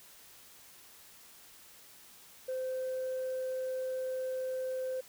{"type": "tone", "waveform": "sine", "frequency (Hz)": 517, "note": "C5", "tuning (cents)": -21, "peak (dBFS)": -31, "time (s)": [2.48, 5.01], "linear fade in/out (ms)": 10, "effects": ["tanh soft clip ceiling -31 dBFS", "white hiss -56 dBFS RMS until 5.08 s"]}